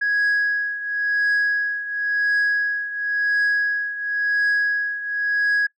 sine tone with tremolo, 1661.2 Hz, G#6, in tune, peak -13 dBFS, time 0.01-5.67 s, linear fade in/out 10 ms, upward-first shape triangle, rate 0.95 Hz, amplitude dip 80%, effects noise-tail reverb RT60 0.1 s tail -22 dB re dry + tanh soft clip ceiling -15 dBFS

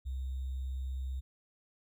sine tone with sample-and-hold, 65.41 Hz, C2, in tune, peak -34 dBFS, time 0.05-1.21 s, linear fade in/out 20 ms, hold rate 3675 Hz, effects none

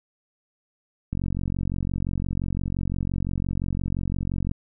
click train, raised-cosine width 5 ms, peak -15 dBFS, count 156, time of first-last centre 1.13-4.514 s, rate 45.8 Hz, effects none

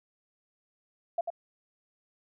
sine tone with echo, 680 Hz, F5, 46 cents flat, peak -25 dBFS, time 1.18-1.21 s, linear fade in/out 5 ms, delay 93 ms, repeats 1, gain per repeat -5 dB, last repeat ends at 1.303 s, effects none

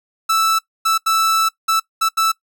45% pulse tone bursts at uneven times, 1318.5 Hz, E6, in tune, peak -13 dBFS, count 6, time 0.29-0.59 / 0.85-0.98 / 1.06-1.49 / 1.68-1.8 / 2.01-2.09 / 2.17-2.32 s, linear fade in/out 10 ms, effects noise-tail reverb RT60 0.1 s tail -20 dB re dry

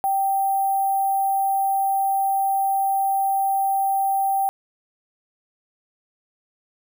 sine tone with sample-and-hold, 782 Hz, G5, 4 cents flat, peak -18 dBFS, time 0.04-4.49 s, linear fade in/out 0 ms, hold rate 11025 Hz, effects none

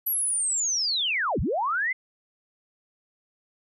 sine linear two-way sweep, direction down then up, 11930 to 39.27 to 2118 Hz, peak -23 dBFS, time 0.06-1.93 s, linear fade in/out 10 ms, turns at 1.4 s, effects none

